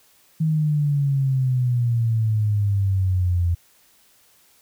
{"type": "exponential sweep", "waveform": "sine", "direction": "down", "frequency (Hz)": [160, 85], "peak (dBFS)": -17, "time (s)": [0.4, 3.55], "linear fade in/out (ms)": 10, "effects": ["white hiss -57 dBFS RMS until 4.61 s"]}